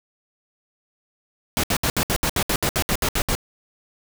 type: noise bursts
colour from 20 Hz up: pink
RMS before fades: -21 dBFS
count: 14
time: 1.57-3.351 s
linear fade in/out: 0 ms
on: 65 ms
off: 67 ms
effects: none